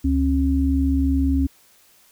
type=tone pair together; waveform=sine; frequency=71.65 / 270.5 Hz; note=D2 / C#4; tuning=-42 / -42 cents; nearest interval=octave + major seventh; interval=2300 cents; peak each=-19 dBFS; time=0.04-1.47 s; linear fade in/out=10 ms; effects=white hiss -55 dBFS RMS until 2.11 s